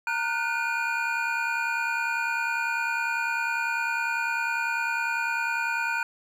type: tone cluster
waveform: triangle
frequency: 923 / 1439 / 1509 / 2424 Hz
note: A#5 / F#6 / F#6 / D#7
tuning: -17 / -49 / +34 / -46 cents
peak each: -29 dBFS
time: 0.07-6.03 s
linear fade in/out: 2 ms
effects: none